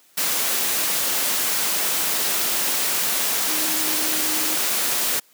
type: tone in noise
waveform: sine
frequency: 311.1 Hz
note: D#4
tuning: in tune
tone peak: -32 dBFS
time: 3.48-4.56 s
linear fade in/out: 10 ms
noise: white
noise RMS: -22 dBFS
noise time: 0.17-5.2 s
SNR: -13 dB
effects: white hiss -56 dBFS RMS until 5.33 s + high-pass 200 Hz 12 dB/octave